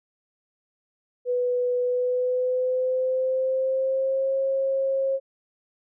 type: tone with pitch glide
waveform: sine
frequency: 493.9 to 538.6 Hz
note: B4 to C#5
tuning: 0 to -50 cents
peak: -21 dBFS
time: 1.25-5.2 s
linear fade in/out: 50 ms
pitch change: +150 cents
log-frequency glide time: 1.81-4.36 s
effects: none